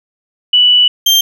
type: tone pair in turn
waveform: sine / 35% pulse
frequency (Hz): 2960 / 3165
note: F#7 / G7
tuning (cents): 0 / +16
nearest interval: minor second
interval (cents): 116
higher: second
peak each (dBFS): -5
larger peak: neither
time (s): 0.53-0.88 / 1.06-1.21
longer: first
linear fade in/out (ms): 5
effects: none